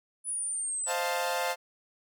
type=linear sweep; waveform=sine; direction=down; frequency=9956 to 7750 Hz; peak=-30 dBFS; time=0.24-0.94 s; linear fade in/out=50 ms
type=chord; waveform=sawtooth; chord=F dominant seventh; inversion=second; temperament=equal; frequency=523.3 / 622.3 / 698.5 / 880 Hz; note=C5 / Eb5 / F5 / A5; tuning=0 / 0 / 0 / 0 cents; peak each=-29 / -34 / -29 / -30 dBFS; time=0.86-1.56 s; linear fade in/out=50 ms
effects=none